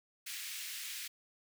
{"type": "high-pass noise", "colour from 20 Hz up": "pink", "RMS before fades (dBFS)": -43, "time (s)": [0.26, 1.08], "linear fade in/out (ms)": 10, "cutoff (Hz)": 2000, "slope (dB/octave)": 24, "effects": []}